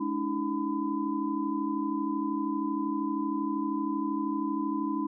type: tone cluster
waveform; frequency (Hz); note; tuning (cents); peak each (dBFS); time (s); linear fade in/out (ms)
sine; 211.4 / 286.2 / 319 / 1008; G#3 / D4 / D#4 / B5; +31 / -45 / +43 / +35; -36 / -31 / -32 / -35; 0-5.07; 10
effects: none